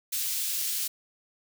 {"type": "high-pass noise", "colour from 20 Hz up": "white", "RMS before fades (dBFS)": -30, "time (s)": [0.12, 0.88], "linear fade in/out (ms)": 10, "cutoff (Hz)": 3300, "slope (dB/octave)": 12, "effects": []}